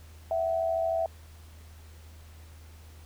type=tone pair together; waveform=sine; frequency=659.3 / 752.8 Hz; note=E5 / F#5; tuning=0 / +30 cents; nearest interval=major second; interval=230 cents; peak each=-26 / -32 dBFS; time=0.31-1.06 s; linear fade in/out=2 ms; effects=added 79 Hz sine -47 dBFS peak until 3.05 s + pink hiss -57 dBFS RMS until 3.05 s